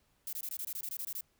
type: noise bursts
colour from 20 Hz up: violet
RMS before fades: -39 dBFS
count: 12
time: 0.27-1.209 s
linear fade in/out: 2 ms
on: 59 ms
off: 21 ms
effects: pink hiss -73 dBFS RMS until 1.39 s